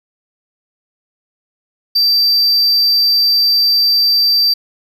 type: tone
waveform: triangle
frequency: 4675 Hz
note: D8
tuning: 9 cents flat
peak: -8 dBFS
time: 1.95-4.54 s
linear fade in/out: 10 ms
effects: none